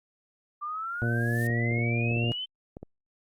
sine exponential sweep, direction up, 1174.7 to 3098 Hz, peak -31 dBFS, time 0.61-2.46 s, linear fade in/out 20 ms
violet noise with exponential growth, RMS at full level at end -36 dBFS, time 0.78-1.47 s, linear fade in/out 2 ms, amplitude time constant 150 ms
harmonic tone, 117.5 Hz, A#2, 14 cents sharp, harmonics 1 / 2 / 3 / 4 / 5 / 6, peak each -26 / -32 / -36 / -38 / -40 / -42 dBFS, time 1.02-2.32 s, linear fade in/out 0 ms
clicks, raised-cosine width 2 ms, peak -26 dBFS, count 9, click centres 1.501 / 1.716 / 1.784 / 2.114 / 2.167 / 2.24 / 2.294 / 2.769 / 2.83 s
effects low-pass 12000 Hz 12 dB/octave + Opus 48 kbps

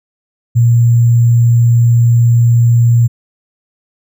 sine tone with sample-and-hold, 118.2 Hz, A#2, 24 cents sharp, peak -5 dBFS, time 0.55-3.08 s, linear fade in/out 20 ms, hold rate 7350 Hz, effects none

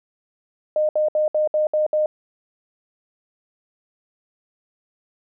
sine tone bursts, 612 Hz, D#5, 29 cents flat, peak -16 dBFS, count 7, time 0.76-2.06 s, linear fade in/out 2 ms, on 130 ms, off 65 ms, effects none

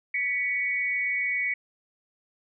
sine tone pair together, 1968.4 / 2241 Hz, B6 / C#7, -6 / +18 cents, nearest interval major second, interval 224 cents, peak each -29 / -26 dBFS, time 0.14-1.54 s, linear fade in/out 5 ms, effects none

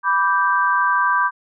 sine chord, G major, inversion first, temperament equal with one note detuned, 987.8 / 1167.2 / 1568 Hz, B5 / D6 / G6, 0 / -11 / 0 cents, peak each -19 dBFS, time 0.03-1.31 s, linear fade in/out 50 ms, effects none

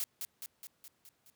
blue noise with echo, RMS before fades -35 dBFS, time 0-0.04 s, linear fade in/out 0 ms, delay 210 ms, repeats 6, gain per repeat -4 dB, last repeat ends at 1.3 s, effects pink hiss -74 dBFS RMS until 1.35 s + high-pass 100 Hz 12 dB/octave

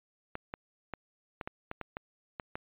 clicks, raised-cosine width 0.5 ms, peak -22 dBFS, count 10, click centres 0.354 / 0.539 / 0.937 / 1.412 / 1.475 / 1.714 / 1.813 / 1.969 / 2.398 / 2.555 s, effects resampled to 8000 Hz

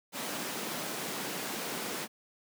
pink high-pass noise, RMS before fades -37 dBFS, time 0.12-2.08 s, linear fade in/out 50 ms, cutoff 180 Hz, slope 24 dB/octave, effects none

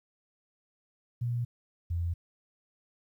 sine tone pair in turn, 120 / 85.39 Hz, B2 / F2, -49 / -38 cents, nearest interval tritone, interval 589 cents, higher first, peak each -28 dBFS, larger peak neither, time 1.21-1.45 / 1.9-2.14 s, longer neither, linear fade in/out 10 ms, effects 11-bit

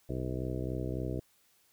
harmonic tone, 63.6 Hz, C2, 48 cents flat, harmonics 1 / 2 / 3 / 4 / 5 / 6 / 7 / 8 / 10, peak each -39 / -37 / -44 / -43 / -40 / -42 / -44 / -45 / -47 dBFS, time 0.09-1.2 s, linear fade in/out 5 ms, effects white hiss -68 dBFS RMS until 1.72 s

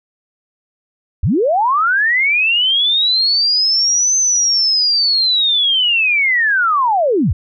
sine linear two-way sweep, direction up then down, 51.91 to 6220 to 51.91 Hz, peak -11 dBFS, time 1.23-7.33 s, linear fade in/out 5 ms, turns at 4.17 s, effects none

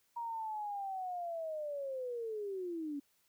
sine linear sweep, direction down, 948 to 277.2 Hz, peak -37 dBFS, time 0.16-3 s, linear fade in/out 10 ms, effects white hiss -74 dBFS RMS until 3.28 s

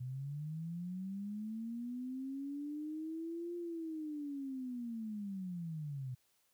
sine linear two-way sweep, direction up then down, 123.47 to 349.2 to 123.47 Hz, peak -39 dBFS, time 0-6.15 s, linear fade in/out 10 ms, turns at 3.56 s, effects white hiss -75 dBFS RMS until 6.53 s

